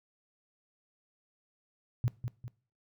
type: tone with echo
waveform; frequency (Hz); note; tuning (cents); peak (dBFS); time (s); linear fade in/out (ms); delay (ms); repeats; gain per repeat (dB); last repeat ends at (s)
sine; 120; B2; -49; -25; 2.04-2.08; 0; 200; 2; -7; 2.48
effects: noise-tail reverb RT60 0.4 s tail -21 dB re dry